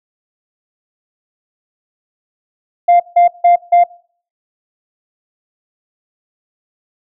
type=tone bursts; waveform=sine; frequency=698 Hz; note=F5; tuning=1 cent flat; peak=-3 dBFS; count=4; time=2.88-3.84 s; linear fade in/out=10 ms; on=120 ms; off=160 ms; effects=noise-tail reverb RT60 0.5 s tail -23 dB re dry + tanh soft clip ceiling -3 dBFS